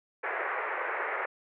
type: band-pass noise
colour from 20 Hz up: white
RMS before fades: -33 dBFS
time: 0.23-1.26 s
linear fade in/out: 10 ms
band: 390 to 2100 Hz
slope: 48 dB/octave
effects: none